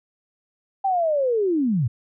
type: linear sweep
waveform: sine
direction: down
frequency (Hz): 794 to 103.83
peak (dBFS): -18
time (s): 0.84-1.88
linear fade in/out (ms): 10
effects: none